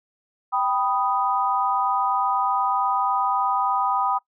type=chord; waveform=sine; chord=G augmented; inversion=none; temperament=equal; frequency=784 / 987.8 / 1244.5 Hz; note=G5 / B5 / D#6; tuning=0 / 0 / 0 cents; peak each=-24 dBFS; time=0.52-4.19 s; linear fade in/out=20 ms; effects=noise-tail reverb RT60 0.1 s tail -21 dB re dry